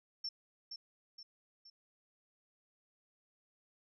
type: tone with echo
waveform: sine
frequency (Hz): 5410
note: E8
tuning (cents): +44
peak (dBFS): -37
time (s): 0.24-0.29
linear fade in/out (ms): 5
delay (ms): 470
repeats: 3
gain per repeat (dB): -6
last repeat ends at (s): 1.7
effects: none